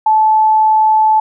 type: tone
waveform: sine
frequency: 869 Hz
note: A5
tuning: 22 cents flat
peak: -7 dBFS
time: 0.06-1.2 s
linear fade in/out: 5 ms
effects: none